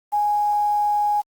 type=tone with quantisation; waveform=sine; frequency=830.6 Hz; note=G#5; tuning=in tune; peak=-17 dBFS; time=0.12-1.22 s; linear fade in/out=20 ms; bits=7; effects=Opus 24 kbps